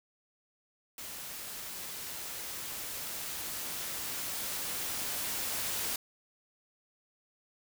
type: noise with level ramp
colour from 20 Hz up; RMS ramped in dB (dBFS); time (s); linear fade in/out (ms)
white; -43 to -34; 0.98-5.96; 2
effects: none